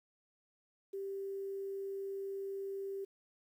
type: tone with quantisation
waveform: sine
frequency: 392 Hz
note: G4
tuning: in tune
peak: -38 dBFS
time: 0.93-3.05 s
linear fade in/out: 10 ms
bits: 11
effects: none